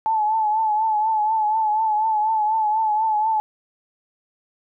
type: tone with vibrato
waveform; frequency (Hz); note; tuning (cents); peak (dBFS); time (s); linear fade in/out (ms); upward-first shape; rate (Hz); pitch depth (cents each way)
sine; 866; A5; -28; -17; 0.06-3.4; 0; triangle; 4.1; 62
effects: none